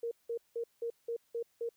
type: tone bursts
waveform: sine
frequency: 466.2 Hz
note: A#4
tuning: in tune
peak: -33 dBFS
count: 7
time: 0.03-1.691 s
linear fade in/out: 5 ms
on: 83 ms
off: 180 ms
effects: white hiss -73 dBFS RMS until 1.76 s